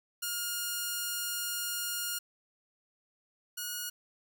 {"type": "tone pair in turn", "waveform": "5% pulse", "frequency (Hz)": [1420, 1447.3], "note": ["F6", "F#6"], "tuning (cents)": [28, -39], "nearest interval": "unison", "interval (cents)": 33, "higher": "second", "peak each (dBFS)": [-21, -24], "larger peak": "first", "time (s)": [[0.22, 2.19], [3.57, 3.9]], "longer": "first", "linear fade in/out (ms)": 10, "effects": []}